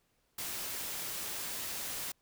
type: noise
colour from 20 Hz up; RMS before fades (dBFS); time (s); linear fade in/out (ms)
white; -39; 0.38-2.12; 5
effects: pink hiss -75 dBFS RMS until 2.21 s